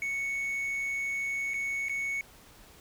triangle tone with dropouts, 2217 Hz, C#7, in tune, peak -28 dBFS, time 0.02-2.21 s, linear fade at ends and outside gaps 1 ms, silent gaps 1.536-1.541 / 1.885-1.895 s, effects pink hiss -55 dBFS RMS until 2.8 s

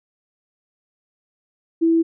sine tone, 329.6 Hz, E4, in tune, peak -13 dBFS, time 1.81-2.03 s, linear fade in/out 20 ms, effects none

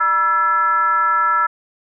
sine tone with frequency modulation, 1335 Hz, E6, 22 cents sharp, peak -13 dBFS, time 0-1.47 s, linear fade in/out 10 ms, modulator 368 Hz, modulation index 0.74, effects none

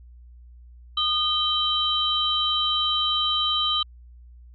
sine tone cluster, 1227 / 3105 / 3902 Hz, D#6 / G7 / B7, -25 / -17 / -22 cents, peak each -27 / -23 / -26 dBFS, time 0.97-3.83 s, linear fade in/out 5 ms, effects added 60 Hz sine -44 dBFS peak until 4.54 s

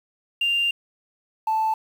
triangle tone pair in turn, 2791 / 879.1 Hz, F7 / A5, -2 / -2 cents, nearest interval octave + minor sixth, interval 2000 cents, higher first, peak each -16 dBFS, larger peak neither, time 0.41-0.71 / 1.47-1.74 s, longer first, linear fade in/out 5 ms, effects tanh soft clip ceiling -16 dBFS + 8-bit

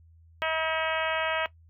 harmonic tone, 320 Hz, D#4, 49 cents sharp, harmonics 2 / 3 / 4 / 5 / 6 / 7 / 8 / 9 / 10, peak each -31 / -33 / -34 / -35 / -36 / -36 / -37 / -38 / -38 dBFS, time 0.42-1.46 s, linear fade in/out 0 ms, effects noise-tail reverb RT60 0.1 s tail -17 dB re dry + added 82 Hz sine -53 dBFS peak until 1.69 s

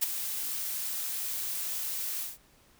blue noise with ADSR envelope, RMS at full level -24 dBFS, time 0.01-2.38 s, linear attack 21 ms, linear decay 16 ms, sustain -10 dB, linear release 180 ms, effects pink hiss -62 dBFS RMS until 2.79 s

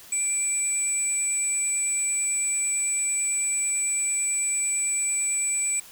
sine tone pair together, 2349 / 7920 Hz, D7 / B8, 0 / +4 cents, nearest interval octave + major sixth, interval 2104 cents, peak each -32 / -23 dBFS, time 0.12-5.8 s, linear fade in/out 5 ms, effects white hiss -47 dBFS RMS until 5.91 s

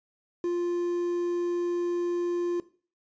triangle tone with quantisation, 349.2 Hz, F4, in tune, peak -23 dBFS, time 0.44-2.6 s, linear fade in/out 2 ms, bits 8, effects noise-tail reverb RT60 0.4 s tail -17 dB re dry + resampled to 16000 Hz

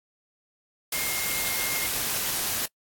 sine tone in noise, 2131 Hz, C7, 31 cents sharp, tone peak -33 dBFS, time 0.93-1.87 s, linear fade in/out 5 ms, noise white, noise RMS -28 dBFS, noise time 0.92-2.66 s, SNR -8 dB, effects noise-tail reverb RT60 0.1 s tail -25 dB re dry + AAC 64 kbps

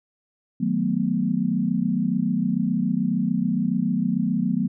sine chord, B dominant seventh, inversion first, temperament equal, 155.56 / 185 / 220 / 246.9 Hz, D#3 / F#3 / A3 / B3, 0 / 0 / 0 / 0 cents, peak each -30 / -24 / -25 / -25 dBFS, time 0.6-4.68 s, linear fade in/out 10 ms, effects none

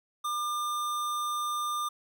square tone, 1200 Hz, D6, 37 cents sharp, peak -30 dBFS, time 0.24-1.89 s, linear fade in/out 10 ms, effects none

